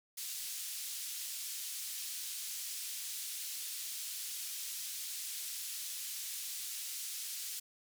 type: band-pass noise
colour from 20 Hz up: white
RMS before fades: -42 dBFS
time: 0.17-7.6 s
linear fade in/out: 10 ms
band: 3300 to 13000 Hz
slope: 12 dB/octave
effects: none